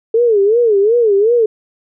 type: tone with vibrato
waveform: sine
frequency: 435.9 Hz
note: A4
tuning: 16 cents flat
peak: -8 dBFS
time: 0.14-1.46 s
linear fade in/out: 5 ms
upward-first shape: sine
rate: 2.7 Hz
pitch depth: 180 cents each way
effects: none